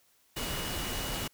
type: tone in noise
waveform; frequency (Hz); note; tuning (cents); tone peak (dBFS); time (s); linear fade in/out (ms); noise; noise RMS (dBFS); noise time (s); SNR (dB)
sine; 2914; F#7; -27; -42; 0.36-1.28; 10; pink; -35; 0.36-1.28; -10
effects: white hiss -67 dBFS RMS until 1.33 s